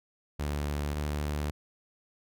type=tone pair in turn; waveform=sawtooth; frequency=73.1 / 73.99 Hz; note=D2 / D2; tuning=-7 / +13 cents; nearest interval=unison; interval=20 cents; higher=second; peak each=-26 dBFS; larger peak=neither; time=0.39-0.95 / 0.95-1.51 s; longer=neither; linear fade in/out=10 ms; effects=none